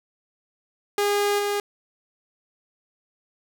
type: tone with level steps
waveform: sawtooth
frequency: 408.5 Hz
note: G#4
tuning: 29 cents flat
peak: -16 / -19 dBFS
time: 0.98-1.6 s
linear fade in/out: 2 ms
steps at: 1.38 s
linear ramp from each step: 20 ms
effects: none